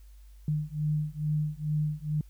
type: beating tone pair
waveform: sine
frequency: 150.5 / 152.8 Hz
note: D3 / D#3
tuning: +43 / -31 cents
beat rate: 2.3 Hz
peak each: -30 dBFS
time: 0.48-2.21 s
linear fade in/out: 2 ms
effects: added 50 Hz sine -48 dBFS peak until 2.29 s + white hiss -67 dBFS RMS until 2.29 s